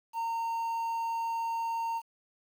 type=tone with quantisation; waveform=triangle; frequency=917 Hz; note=A#5; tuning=29 cents flat; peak=-28 dBFS; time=0.13-2.02 s; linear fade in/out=50 ms; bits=9; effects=none